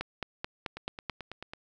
two click trains, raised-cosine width 0.3 ms, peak -17 / -24 dBFS, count 6 / 8, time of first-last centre 0.01-1.097 / 0.77-1.535 s, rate 4.6 / 9.15 Hz, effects none

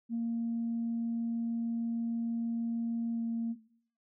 sine tone with pitch glide, 231.6 to 230.1 Hz, A#3 to A#3, -11 to -22 cents, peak -29 dBFS, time 0.09-3.56 s, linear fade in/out 50 ms, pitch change -11 cents, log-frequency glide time 3.13-3.21 s, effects noise-tail reverb RT60 0.6 s tail -17 dB re dry + tanh soft clip ceiling -26 dBFS

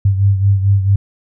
sine beating tone pair, 98 / 102.5 Hz, G2 / G#2, 0 / -22 cents, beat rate 4.5 Hz, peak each -10 / -17 dBFS, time 0.05-0.96 s, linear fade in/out 5 ms, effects none

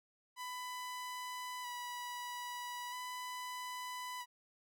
sawtooth tone with vibrato, 987.8 Hz, B5, in tune, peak -38 dBFS, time 0.36-4.26 s, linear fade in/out 50 ms, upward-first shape square, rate 0.39 Hz, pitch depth 18 cents each way, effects none

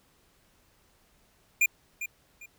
square tone with echo, 2410 Hz, D7, 44 cents sharp, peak -20 dBFS, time 1.61-1.66 s, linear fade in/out 5 ms, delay 400 ms, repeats 2, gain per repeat -12 dB, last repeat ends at 2.46 s, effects pink hiss -65 dBFS RMS until 2.58 s

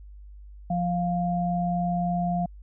sine tone pair together, 175.59 / 701 Hz, F3 / F5, +10 / +6 cents, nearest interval 2 octaves, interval 2396 cents, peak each -25 / -27 dBFS, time 0.7-2.46 s, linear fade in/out 5 ms, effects added 50 Hz sine -42 dBFS peak until 2.62 s

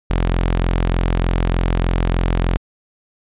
sawtooth tone, 43.31 Hz, F1, 14 cents flat, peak -11 dBFS, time 0.1-2.57 s, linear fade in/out 0 ms, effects resampled to 8000 Hz

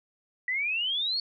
sine exponential sweep, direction up, 1942 to 4468 Hz, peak -26 dBFS, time 0.48-1.2 s, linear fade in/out 2 ms, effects none

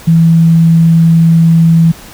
sine tone, 164.81 Hz, E3, in tune, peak -3 dBFS, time 0.07-1.92 s, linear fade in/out 10 ms, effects pink hiss -33 dBFS RMS until 2.13 s

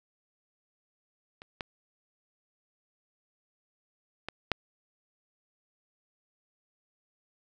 clicks, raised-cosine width 0.3 ms, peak -29 / -18 / -19 / -9 dBFS, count 4, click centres 1.419 / 1.608 / 4.286 / 4.517 s, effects none

